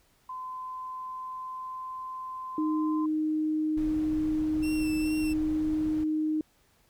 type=tone with pitch glide; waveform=sine; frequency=1025 to 1033.3 Hz; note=C6 to C6; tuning=-36 to -22 cents; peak=-35 dBFS; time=0.29-3.06 s; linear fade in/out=5 ms; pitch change=+14 cents; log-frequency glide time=0.56-2.01 s
type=tone; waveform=sine; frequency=309.6 Hz; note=D#4; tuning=9 cents flat; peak=-25 dBFS; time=2.58-6.41 s; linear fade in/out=2 ms
type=noise; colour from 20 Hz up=brown; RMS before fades=-40 dBFS; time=3.77-6.04 s; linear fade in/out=5 ms
type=tone with vibrato; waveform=sawtooth; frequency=2692 Hz; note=E7; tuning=36 cents sharp; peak=-35 dBFS; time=4.62-5.34 s; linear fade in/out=20 ms; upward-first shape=sine; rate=2.3 Hz; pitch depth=30 cents each way
effects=pink hiss -66 dBFS RMS until 6.89 s